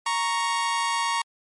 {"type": "tone pair together", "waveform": "sawtooth", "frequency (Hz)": [932.3, 1108.7], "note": ["A#5", "C#6"], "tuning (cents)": [0, 0], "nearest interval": "minor third", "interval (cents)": 300, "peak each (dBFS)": [-21, -23], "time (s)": [0.06, 1.22], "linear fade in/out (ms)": 5, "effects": ["MP3 48 kbps"]}